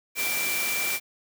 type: tone in noise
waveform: sine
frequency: 2349 Hz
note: D7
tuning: in tune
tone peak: -28 dBFS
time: 0.15-1 s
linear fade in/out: 50 ms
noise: white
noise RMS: -29 dBFS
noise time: 0.15-1 s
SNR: -2 dB
effects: high-pass 150 Hz 12 dB/octave